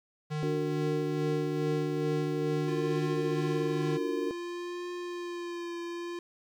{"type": "tone with tremolo", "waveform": "square", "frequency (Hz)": 152.1, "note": "D#3", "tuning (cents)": -39, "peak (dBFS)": -31, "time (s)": [0.3, 3.98], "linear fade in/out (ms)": 20, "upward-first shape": "sine", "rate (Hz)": 2.3, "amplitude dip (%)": 35}
{"type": "chord", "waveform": "sine", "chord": "D augmented", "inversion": "none", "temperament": "just", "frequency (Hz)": [293.7, 367.1, 458.9], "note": ["D4", "F#4", "A#4"], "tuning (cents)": [0, -14, -27], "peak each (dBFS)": -34, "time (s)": [0.43, 4.31], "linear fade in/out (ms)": 0}
{"type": "tone with vibrato", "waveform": "square", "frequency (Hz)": 348.1, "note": "F4", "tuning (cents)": -6, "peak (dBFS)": -36, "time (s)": [2.68, 6.19], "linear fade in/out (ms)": 2, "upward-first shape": "triangle", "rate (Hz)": 0.56, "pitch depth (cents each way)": 30}
{"effects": ["low-pass 6000 Hz 12 dB/octave", "10-bit"]}